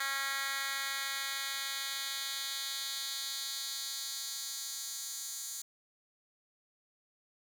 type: tone with high-pass filter sweep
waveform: 10% pulse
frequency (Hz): 273.3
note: C#4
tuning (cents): -24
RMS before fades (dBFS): -38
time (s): 0-5.62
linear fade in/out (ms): 5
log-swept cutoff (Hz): 1800 to 6600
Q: 1.5
effects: none